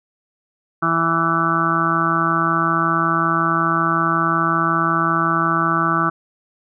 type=harmonic tone; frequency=165.4 Hz; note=E3; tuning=6 cents sharp; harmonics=1 / 2 / 4 / 5 / 6 / 7 / 8 / 9; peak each=-24 / -24 / -29 / -30 / -32 / -20 / -20 / -24 dBFS; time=0.82-6.1 s; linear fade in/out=10 ms; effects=none

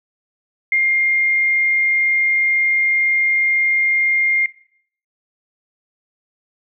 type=tone; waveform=sine; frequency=2117 Hz; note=C7; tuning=20 cents sharp; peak=-13 dBFS; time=0.72-4.46 s; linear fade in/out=2 ms; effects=noise-tail reverb RT60 0.6 s tail -19 dB re dry

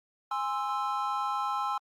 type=chord; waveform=triangle; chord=Ab augmented; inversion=none; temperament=equal with one note detuned; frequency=824.4 / 1046.5 / 1318.5 Hz; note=Ab5 / C6 / E6; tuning=-13 / 0 / 0 cents; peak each=-31 dBFS; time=0.31-1.78 s; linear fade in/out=5 ms; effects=Opus 48 kbps

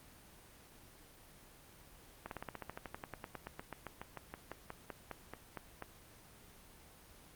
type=slowing click train; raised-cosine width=0.5 ms; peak=-27 dBFS; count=29; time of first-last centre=2.26-5.823 s; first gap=52 ms; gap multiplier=1.06; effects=pink hiss -59 dBFS RMS until 7.35 s + Opus 24 kbps

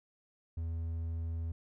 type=tone; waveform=triangle; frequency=82.41 Hz; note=E2; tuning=in tune; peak=-32 dBFS; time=0.57-1.52 s; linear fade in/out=5 ms; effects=none

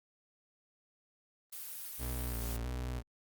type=noise; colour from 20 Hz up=blue; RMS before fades=-44 dBFS; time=1.52-2.57 s; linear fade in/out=10 ms
type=tone with vibrato; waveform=35% pulse; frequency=60.3 Hz; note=B1; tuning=41 cents flat; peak=-34 dBFS; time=1.98-3.03 s; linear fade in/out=50 ms; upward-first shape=square; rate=1.5 Hz; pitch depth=53 cents each way
effects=Opus 32 kbps

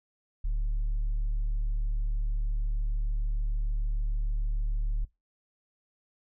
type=tone; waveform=sine; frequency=36.71 Hz; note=D1; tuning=in tune; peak=-23 dBFS; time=0.44-5.05 s; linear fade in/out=10 ms; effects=noise-tail reverb RT60 0.2 s tail -22 dB re dry + tanh soft clip ceiling -25 dBFS

